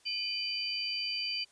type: tone cluster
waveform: sine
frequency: 2435 / 2999 / 4684 Hz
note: D#7 / F#7 / D8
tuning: -38 / +23 / -5 cents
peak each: -39 / -38 / -34 dBFS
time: 0.05-1.45 s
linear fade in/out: 20 ms
effects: white hiss -64 dBFS RMS until 1.51 s + resampled to 22050 Hz